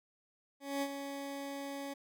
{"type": "tone with ADSR envelope", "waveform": "20% pulse", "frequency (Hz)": 278.9, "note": "C#4", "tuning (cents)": 11, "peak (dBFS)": -27, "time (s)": [0.6, 1.94], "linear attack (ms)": 220, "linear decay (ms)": 55, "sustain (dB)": -8, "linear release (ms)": 11, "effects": []}